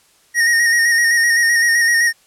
square tone with vibrato, 1864.7 Hz, A#6, in tune, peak -12 dBFS, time 0.34-2.13 s, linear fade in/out 50 ms, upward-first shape square, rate 7.8 Hz, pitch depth 28 cents each way, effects white hiss -54 dBFS RMS until 2.26 s + low-pass 11000 Hz 12 dB/octave

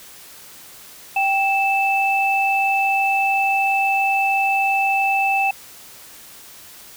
sine tone pair together, 784 / 2637 Hz, G5 / E7, 0 / 0 cents, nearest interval octave + major sixth, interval 2100 cents, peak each -18 / -19 dBFS, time 1.16-5.51 s, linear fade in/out 5 ms, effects white hiss -42 dBFS RMS until 6.96 s

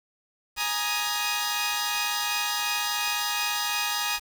10% pulse chord, Ab suspended second, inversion none, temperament equal with one note detuned, 830.6 / 944.3 / 1244.5 Hz, Ab5 / Bb5 / Eb6, 0 / +22 / 0 cents, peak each -22 dBFS, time 0.56-4.2 s, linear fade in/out 50 ms, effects 7-bit

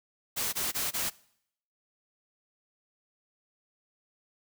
white noise bursts, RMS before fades -31 dBFS, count 4, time 0.36-1.103 s, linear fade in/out 20 ms, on 170 ms, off 21 ms, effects noise-tail reverb RT60 0.7 s tail -22 dB re dry

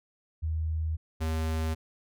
sine / square tone pair in turn, 79.5 / 79.79 Hz, D#2 / D#2, +38 / +44 cents, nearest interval unison, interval 6 cents, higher second, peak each -27 / -28 dBFS, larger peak first, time 0.42-0.97 / 1.2-1.75 s, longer neither, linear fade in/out 20 ms, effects none

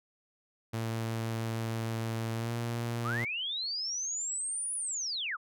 sawtooth tone with pitch glide, 113.3 to 117.5 Hz, A#2 to A#2, -49 to +14 cents, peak -28 dBFS, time 0.73-3.25 s, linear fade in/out 10 ms, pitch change +63 cents, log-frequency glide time 2.35-2.52 s
sine linear two-way sweep, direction up then down, 1096 to 9956 to 1096 Hz, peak -32 dBFS, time 3.04-5.37 s, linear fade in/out 20 ms, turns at 4.75 s
effects none

